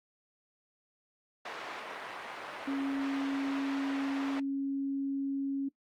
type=band-pass noise; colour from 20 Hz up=pink; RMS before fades=-42 dBFS; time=1.45-4.4 s; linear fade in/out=5 ms; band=600 to 2400 Hz; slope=12 dB/octave
type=tone; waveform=sine; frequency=275 Hz; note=C#4; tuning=14 cents flat; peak=-30 dBFS; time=2.67-5.69 s; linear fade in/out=10 ms
effects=noise-tail reverb RT60 0.1 s tail -19 dB re dry + Opus 48 kbps